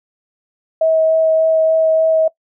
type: tone with vibrato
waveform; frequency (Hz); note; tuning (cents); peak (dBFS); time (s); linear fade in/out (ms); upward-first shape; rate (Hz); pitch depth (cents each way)
sine; 641; E5; -49; -10; 0.81-2.28; 5; sine; 3.4; 8
effects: noise-tail reverb RT60 0.1 s tail -20 dB re dry